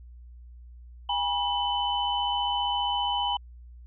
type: tone cluster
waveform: sine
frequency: 812 / 967 / 3020 Hz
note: G#5 / B5 / F#7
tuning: -39 / -37 / +35 cents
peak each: -29 dBFS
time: 1.09-3.37 s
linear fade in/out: 5 ms
effects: added 60 Hz sine -44 dBFS peak until 3.86 s